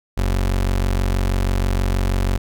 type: tone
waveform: 30% pulse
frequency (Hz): 46.25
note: F#1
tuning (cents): 0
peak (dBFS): -14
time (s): 0.17-2.38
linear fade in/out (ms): 10
effects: none